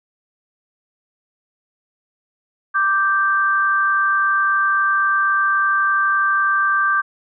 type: tone pair together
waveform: sine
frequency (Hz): 1175.6 / 1568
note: D6 / G6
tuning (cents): +1 / 0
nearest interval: perfect fourth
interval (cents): 499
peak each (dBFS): -17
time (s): 2.74-7.02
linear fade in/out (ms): 20
effects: none